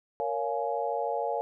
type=chord; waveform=sine; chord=Bb minor seventh; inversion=none; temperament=just; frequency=466.2 / 559.4 / 699.2 / 839.1 Hz; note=Bb4 / Db5 / F5 / Ab5; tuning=0 / +16 / +2 / +18 cents; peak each=-33 dBFS; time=0.2-1.41 s; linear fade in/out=0 ms; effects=none